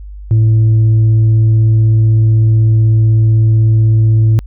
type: tone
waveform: sine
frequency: 110.5 Hz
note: A2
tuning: 8 cents sharp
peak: -3 dBFS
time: 0.31-4.39 s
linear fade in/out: 0 ms
effects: tanh soft clip ceiling -5 dBFS + added 50 Hz sine -26 dBFS peak until 4.46 s